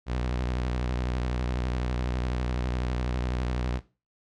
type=tone with vibrato; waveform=sawtooth; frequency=61.74 Hz; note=B1; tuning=in tune; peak=-23 dBFS; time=0.06-3.81 s; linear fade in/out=50 ms; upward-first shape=square; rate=12 Hz; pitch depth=68 cents each way; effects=noise-tail reverb RT60 0.3 s tail -17 dB re dry + low-pass 5000 Hz 12 dB/octave